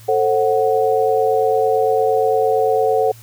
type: chord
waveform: sine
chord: F# diminished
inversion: first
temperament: just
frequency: 444 / 532.8 / 740 Hz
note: A4 / C5 / F#5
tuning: +16 / +31 / 0 cents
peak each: -16 / -19 / -18 dBFS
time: 0.08-3.12 s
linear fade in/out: 10 ms
effects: added 113 Hz sine -40 dBFS peak until 3.22 s + white hiss -46 dBFS RMS until 3.22 s